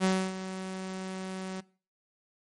sawtooth tone with ADSR envelope, 188.3 Hz, F#3, 31 cents sharp, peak -18 dBFS, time 0-1.61 s, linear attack 42 ms, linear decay 280 ms, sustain -13 dB, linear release 13 ms, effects noise-tail reverb RT60 0.4 s tail -21 dB re dry + MP3 48 kbps

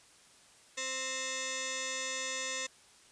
sine tone with frequency modulation, 2095 Hz, C7, 2 cents sharp, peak -34 dBFS, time 0.77-2.67 s, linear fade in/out 10 ms, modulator 786 Hz, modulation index 6.7, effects white hiss -60 dBFS RMS until 3.11 s + resampled to 22050 Hz

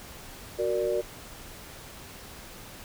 sine chord, Gb augmented, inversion none, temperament equal, 370 / 466.2 / 587.3 Hz, Gb4 / Bb4 / D5, 0 / 0 / 0 cents, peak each -29 dBFS, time 0.58-1.02 s, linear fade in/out 20 ms, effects pink hiss -45 dBFS RMS until 2.84 s

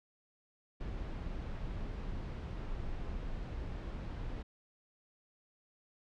brown noise, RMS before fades -40 dBFS, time 0.8-4.43 s, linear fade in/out 10 ms, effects low-pass 4000 Hz 12 dB/octave

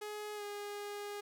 sawtooth tone with pitch glide, 420.2 to 410.4 Hz, G#4 to G#4, +20 to -21 cents, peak -37 dBFS, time 0.01-1.21 s, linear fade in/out 10 ms, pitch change -41 cents, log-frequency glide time 0.35-0.43 s, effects none

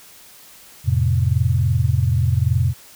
sine chord, F major, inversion none, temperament equal, 87.31 / 110 / 130.81 Hz, F2 / A2 / C3, 0 / 0 / 0 cents, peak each -19 dBFS, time 0.84-2.74 s, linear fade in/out 50 ms, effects white hiss -45 dBFS RMS until 2.95 s

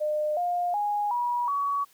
sine tone with pitch steps, 605 / 707.1 / 826.5 / 965.9 / 1129 Hz, D#5 / F5 / G#5 / B5 / C#6, -49 / +21 / -9 / -39 / +31 cents, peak -24 dBFS, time 0-1.85 s, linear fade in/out 20 ms, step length 370 ms, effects white hiss -60 dBFS RMS until 1.93 s

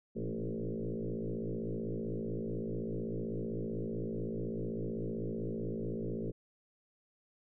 sine tone with frequency modulation, 109.2 Hz, A2, 13 cents flat, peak -34 dBFS, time 0.15-6.32 s, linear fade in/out 20 ms, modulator 55.8 Hz, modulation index 6.7, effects none

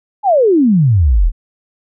sine exponential sweep, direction down, 868 to 34.65 Hz, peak -7 dBFS, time 0.23-1.32 s, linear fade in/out 50 ms, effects none

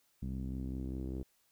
sawtooth tone with low-pass filter sweep, 65 Hz, C2, 11 cents flat, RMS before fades -39 dBFS, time 0.22-1.23 s, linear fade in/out 5 ms, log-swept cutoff 210 to 360 Hz, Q 2.8, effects white hiss -73 dBFS RMS until 1.51 s

